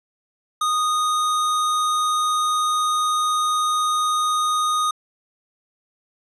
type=tone; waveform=square; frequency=1238 Hz; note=D#6; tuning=9 cents flat; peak=-19 dBFS; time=0.61-4.91 s; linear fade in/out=5 ms; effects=resampled to 24000 Hz + 10-bit